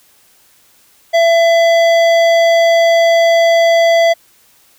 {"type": "tone with hard clipping", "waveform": "triangle", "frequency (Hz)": 670, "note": "E5", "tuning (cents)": 28, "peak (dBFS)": -9, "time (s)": [1.13, 4.14], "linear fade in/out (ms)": 20, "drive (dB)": 17, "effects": ["white hiss -50 dBFS RMS until 4.78 s"]}